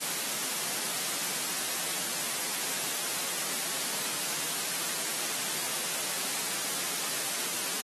white high-pass noise, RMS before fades -32 dBFS, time 0-7.82 s, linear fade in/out 20 ms, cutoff 140 Hz, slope 48 dB/octave, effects AAC 32 kbps

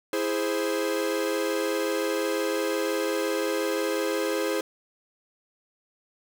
45% pulse chord, E augmented, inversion none, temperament equal, 329.6 / 415.3 / 523.3 Hz, E4 / G#4 / B#4, 0 / 0 / 0 cents, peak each -30 / -29 / -29 dBFS, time 0.13-4.61 s, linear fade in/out 2 ms, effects none

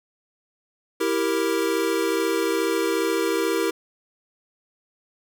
square chord, E diminished, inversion none, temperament equal, 329.6 / 392 / 466.2 Hz, E4 / G4 / Bb4, 0 / 0 / 0 cents, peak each -26 dBFS, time 1-3.71 s, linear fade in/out 10 ms, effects none

